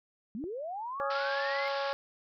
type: linear sweep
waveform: sine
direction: up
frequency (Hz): 194.6 to 2138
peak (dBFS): -35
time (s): 0.35-1.68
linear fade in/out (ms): 0
type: click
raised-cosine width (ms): 2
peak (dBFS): -31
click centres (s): 0.44
type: harmonic tone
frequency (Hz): 277.4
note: C#4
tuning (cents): +1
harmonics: 2 / 3 / 4 / 5 / 6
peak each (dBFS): -33 / -37 / -39 / -41 / -43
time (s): 1-1.93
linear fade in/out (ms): 0
type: band-pass noise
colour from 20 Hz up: white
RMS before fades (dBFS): -42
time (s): 1.1-1.93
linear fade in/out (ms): 5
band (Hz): 840 to 5100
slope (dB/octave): 96
effects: none